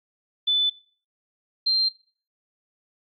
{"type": "tone pair in turn", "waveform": "sine", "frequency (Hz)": [3500, 4162], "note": ["A7", "C8"], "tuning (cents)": [-10, -10], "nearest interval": "minor third", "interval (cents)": 300, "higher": "second", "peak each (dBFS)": -18, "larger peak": "neither", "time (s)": [[0.47, 0.7], [1.66, 1.89]], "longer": "neither", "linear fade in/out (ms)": 10, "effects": ["noise-tail reverb RT60 0.4 s tail -17 dB re dry", "AAC 48 kbps"]}